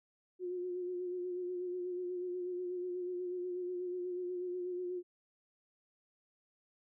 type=tone with vibrato; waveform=sine; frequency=359.6 Hz; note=F#4; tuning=49 cents flat; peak=-36 dBFS; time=0.39-5.03 s; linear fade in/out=50 ms; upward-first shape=sine; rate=8.2 Hz; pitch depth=31 cents each way; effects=none